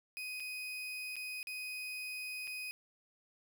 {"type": "tone with dropouts", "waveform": "35% pulse", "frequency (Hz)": 2500, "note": "D#7", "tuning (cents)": 8, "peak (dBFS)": -38, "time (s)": [0.17, 2.71], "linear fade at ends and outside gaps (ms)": 0, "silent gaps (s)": [[0.399, 0.403], [1.157, 1.165], [1.429, 1.471], [2.472, 2.476]], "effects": []}